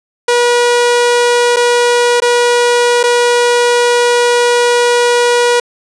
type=tone with dropouts; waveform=sawtooth; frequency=482.6 Hz; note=B4; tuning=40 cents flat; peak=-4 dBFS; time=0.28-5.6 s; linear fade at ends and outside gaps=5 ms; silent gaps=1.562-1.567 / 2.203-2.22 / 3.031-3.037 s; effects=resampled to 22050 Hz + 7-bit